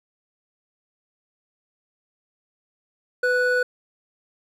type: tone pair together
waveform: triangle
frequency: 498.8 / 1477.5 Hz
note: B4 / F#6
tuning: +17 / -3 cents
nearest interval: octave + perfect fifth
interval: 1880 cents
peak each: -19 dBFS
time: 3.23-3.63 s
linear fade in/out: 5 ms
effects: none